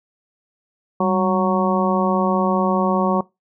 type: harmonic tone with a mistuned harmonic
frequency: 185 Hz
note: F#3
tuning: in tune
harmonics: 1 / 2 / 3 / 4 / 5 / 6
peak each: -20 / -23 / -23 / -25 / -25 / -23 dBFS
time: 1-3.21 s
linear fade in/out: 5 ms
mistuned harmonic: 1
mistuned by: +81 cents
effects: noise-tail reverb RT60 0.2 s tail -21 dB re dry